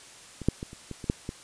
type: clicks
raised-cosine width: 3 ms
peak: -24 / -8 / -21 / -30 / -23 / -24 / -10 / -19 dBFS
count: 8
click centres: 0.417 / 0.486 / 0.629 / 0.731 / 0.913 / 1.042 / 1.099 / 1.291 s
effects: white hiss -49 dBFS RMS until 1.43 s + resampled to 22050 Hz